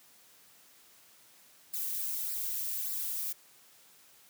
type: noise with flanger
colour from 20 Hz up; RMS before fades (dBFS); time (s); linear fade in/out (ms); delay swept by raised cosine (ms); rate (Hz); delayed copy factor
violet; -35; 1.73-3.33; 10; 0.3 to 2.9; 1.7; -0.6
effects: white hiss -60 dBFS RMS until 4.29 s + high-pass 100 Hz 12 dB/octave